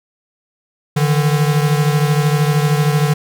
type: beating tone pair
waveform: square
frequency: 146.83 / 159.83 Hz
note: D3 / D#3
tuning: 0 / +47 cents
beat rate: 13 Hz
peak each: -14 / -19 dBFS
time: 0.96-3.14 s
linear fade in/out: 10 ms
effects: none